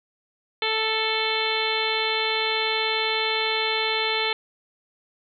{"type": "harmonic tone with a mistuned harmonic", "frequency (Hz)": 440.5, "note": "A4", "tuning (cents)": 2, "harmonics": [1, 2, 3, 4, 5, 6, 7, 8, 9], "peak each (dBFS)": [-29, -30, -33, -34, -28, -33, -31, -29, -32], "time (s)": [0.62, 4.33], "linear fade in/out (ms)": 2, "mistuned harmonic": 9, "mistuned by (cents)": 56, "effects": []}